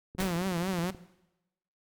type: click train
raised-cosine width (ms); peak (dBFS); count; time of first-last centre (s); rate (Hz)
3; -32; 16; 0.15-0.948; 18.8
type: tone with vibrato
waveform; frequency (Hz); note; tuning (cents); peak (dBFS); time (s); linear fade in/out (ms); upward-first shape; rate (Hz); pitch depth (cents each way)
sawtooth; 179.7; F3; +50; -25; 0.18-0.91; 10; triangle; 4.4; 150
type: noise with exponential decay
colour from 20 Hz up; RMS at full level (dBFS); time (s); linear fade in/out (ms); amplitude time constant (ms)
pink; -33; 0.2-0.5; 0; 65
effects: noise-tail reverb RT60 0.9 s tail -17 dB re dry